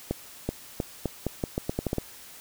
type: accelerating click train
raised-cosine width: 2 ms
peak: -13 dBFS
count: 12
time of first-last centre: 0.11-1.983 s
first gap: 380 ms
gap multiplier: 0.82
effects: white hiss -47 dBFS RMS until 2.4 s